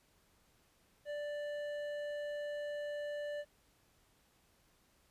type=tone with hard clipping; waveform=triangle; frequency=587.3 Hz; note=D5; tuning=in tune; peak=-40 dBFS; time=1.05-3.45 s; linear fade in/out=50 ms; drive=13 dB; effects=pink hiss -71 dBFS RMS until 5.1 s + resampled to 32000 Hz